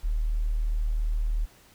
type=tone; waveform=sine; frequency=38.55 Hz; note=D#1; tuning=15 cents flat; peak=-23 dBFS; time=0.03-1.46 s; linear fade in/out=20 ms; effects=pink hiss -56 dBFS RMS until 1.74 s